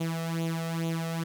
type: tone with flanger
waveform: sawtooth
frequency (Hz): 164.81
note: E3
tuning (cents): 0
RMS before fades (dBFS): -31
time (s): 0-1.24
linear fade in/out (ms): 10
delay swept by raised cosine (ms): 0.29 to 1.59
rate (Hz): 2.3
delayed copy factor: +0.7
effects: none